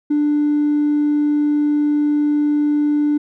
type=tone with hard clipping; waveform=sine; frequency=295.4 Hz; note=D4; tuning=10 cents sharp; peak=-14 dBFS; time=0.1-3.18 s; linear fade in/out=10 ms; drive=1 dB; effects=none